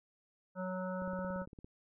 harmonic tone, 185 Hz, F#3, in tune, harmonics 1 / 3 / 5 / 7 / 8, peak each -39 / -40 / -47 / -47 / -49 dBFS, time 0.55-1.46 s, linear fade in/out 50 ms
click train, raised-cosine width 3 ms, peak -37 dBFS, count 12, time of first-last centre 1.02-1.645 s, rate 17.6 Hz
effects none

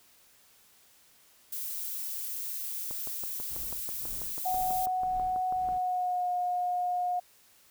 violet noise, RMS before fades -36 dBFS, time 1.52-4.86 s, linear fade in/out 5 ms
click train, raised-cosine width 1 ms, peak -29 dBFS, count 18, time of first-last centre 2.91-5.688 s, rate 6.12 Hz
brown noise with tremolo, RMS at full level -46 dBFS, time 3.49-5.79 s, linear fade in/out 20 ms, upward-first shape sine, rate 1.9 Hz, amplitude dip 95%
sine tone with pitch glide, 740 to 718.1 Hz, F#5 to F5, 0 to +48 cents, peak -27 dBFS, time 4.45-7.2 s, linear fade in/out 10 ms, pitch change -52 cents, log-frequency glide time 5.57-6.31 s
effects white hiss -61 dBFS RMS until 7.7 s

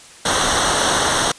pink noise with comb filter, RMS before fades -17 dBFS, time 0.25-1.32 s, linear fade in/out 5 ms, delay 0.41 ms, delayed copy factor -0.75, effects white hiss -42 dBFS RMS until 1.38 s + resampled to 22050 Hz

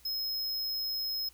square tone, 5140 Hz, E8, 45 cents flat, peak -32 dBFS, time 0.05-1.29 s, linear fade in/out 5 ms, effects added 60 Hz sine -62 dBFS peak until 1.33 s + white hiss -61 dBFS RMS until 1.33 s

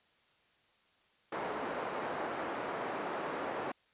pink band-pass noise, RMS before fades -38 dBFS, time 1.32-3.72 s, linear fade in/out 5 ms, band 390 to 1300 Hz, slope 12 dB/octave, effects white hiss -69 dBFS RMS until 3.93 s + resampled to 8000 Hz

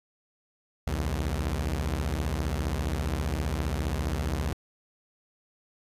sawtooth beating tone pair, 64.2 / 79.2 Hz, C2 / D#2, -32 / +31 cents, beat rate 15 Hz, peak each -26 dBFS, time 0.87-4.53 s, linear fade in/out 0 ms, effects resampled to 32000 Hz + 10-bit

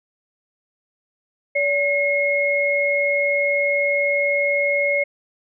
sine tone pair together, 572 / 2160 Hz, D5 / C#7, -46 / -45 cents, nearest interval octave + major seventh, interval 2301 cents, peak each -20 / -19 dBFS, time 1.55-5.04 s, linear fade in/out 10 ms, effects none

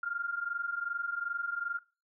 sine tone pair together, 1385 / 1407.6 Hz, F6 / F6, -15 / +13 cents, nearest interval unison, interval 28 cents, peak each -36 / -34 dBFS, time 0.03-1.79 s, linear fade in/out 5 ms, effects noise-tail reverb RT60 0.3 s tail -20 dB re dry

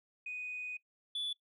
sine tone pair in turn, 2489 / 3455 Hz, D#7 / A7, 0 / -32 cents, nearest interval tritone, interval 568 cents, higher second, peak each -38 / -32 dBFS, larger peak second, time 0.26-0.77 / 1.15-1.33 s, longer first, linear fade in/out 5 ms, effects noise-tail reverb RT60 0.1 s tail -20 dB re dry + tanh soft clip ceiling -33 dBFS

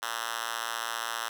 5% pulse tone with high-pass filter, 115 Hz, A#2, 23 cents flat, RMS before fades -34 dBFS, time 0.02-1.29 s, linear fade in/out 10 ms, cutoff 1300 Hz, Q 0.95, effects none

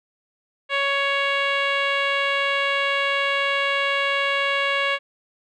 10% pulse tone with low-pass filter, 557 Hz, C#5, 8 cents sharp, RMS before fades -22 dBFS, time 0.69-4.99 s, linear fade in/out 50 ms, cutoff 2900 Hz, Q 1.4, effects none

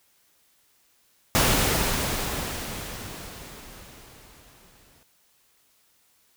pink noise with exponential decay, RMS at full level -19 dBFS, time 1.35-5.03 s, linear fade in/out 0 ms, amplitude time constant 800 ms, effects white hiss -64 dBFS RMS until 6.36 s

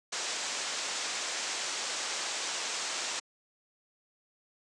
white low-pass noise, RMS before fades -35 dBFS, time 0.12-3.2 s, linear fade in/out 10 ms, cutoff 7800 Hz, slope 48 dB/octave, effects high-pass 400 Hz 12 dB/octave + resampled to 24000 Hz

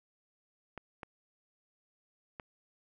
clicks, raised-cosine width 0.5 ms, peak -27 dBFS, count 3, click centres 0.777 / 1.032 / 2.398 s, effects none

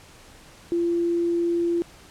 sine tone, 342.2 Hz, F4, 35 cents flat, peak -20 dBFS, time 0.72-1.82 s, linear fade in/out 0 ms, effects pink hiss -49 dBFS RMS until 2.1 s + low-pass 10000 Hz 12 dB/octave

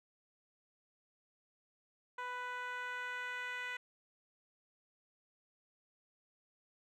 10% pulse tone with band-pass filter sweep, 495.8 Hz, B4, 7 cents sharp, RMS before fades -42 dBFS, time 2.18-3.77 s, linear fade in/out 5 ms, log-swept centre 1100 to 1900 Hz, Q 1.9, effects none

